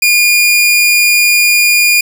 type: tone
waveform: sawtooth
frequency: 2427 Hz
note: D#7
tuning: 44 cents flat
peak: -3 dBFS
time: 0.02-2.01 s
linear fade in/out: 5 ms
effects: none